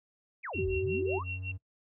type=exponential two-way sweep; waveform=sine; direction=down then up; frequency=2611 to 42.62 to 1287 Hz; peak=-36 dBFS; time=0.43-1.24 s; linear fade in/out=20 ms; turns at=0.69 s
type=tone with tremolo; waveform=sine; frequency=2732 Hz; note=F7; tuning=39 cents flat; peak=-34 dBFS; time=0.53-1.52 s; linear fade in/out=10 ms; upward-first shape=sine; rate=5.4 Hz; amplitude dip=100%
type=tone with pitch glide; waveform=triangle; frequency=89.8 to 93.72 Hz; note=F2 to F#2; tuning=+49 to +23 cents; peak=-35 dBFS; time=0.54-1.58 s; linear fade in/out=20 ms; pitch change=+74 cents; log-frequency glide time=1.18-1.46 s
type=tone; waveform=sine; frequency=380 Hz; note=F#4; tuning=46 cents sharp; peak=-29 dBFS; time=0.58-1.19 s; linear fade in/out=10 ms
effects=noise-tail reverb RT60 0.1 s tail -18 dB re dry